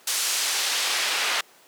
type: noise with band-pass filter sweep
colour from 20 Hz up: pink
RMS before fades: -25 dBFS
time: 0.07-1.41 s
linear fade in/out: 5 ms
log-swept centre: 7400 to 2500 Hz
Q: 0.71
effects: pink hiss -53 dBFS RMS until 1.67 s + high-pass 400 Hz 12 dB/octave